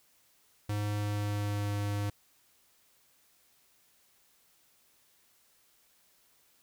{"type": "tone with pitch glide", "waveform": "square", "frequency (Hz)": [103.83, 102.34], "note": ["G#2", "G#2"], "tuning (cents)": [0, -25], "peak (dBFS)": -31, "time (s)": [0.69, 2.1], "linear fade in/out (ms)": 5, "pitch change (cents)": -25, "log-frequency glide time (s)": [0.95, 1.78], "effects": ["white hiss -67 dBFS RMS until 6.62 s"]}